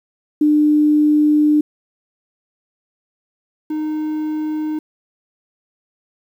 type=tone pair in turn; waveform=sine / triangle; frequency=300 / 307.9 Hz; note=D4 / D#4; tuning=+37 / -18 cents; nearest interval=unison; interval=45 cents; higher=second; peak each=-10 / -17 dBFS; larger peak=first; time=0.41-1.61 / 3.7-4.79 s; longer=first; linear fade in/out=5 ms; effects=8-bit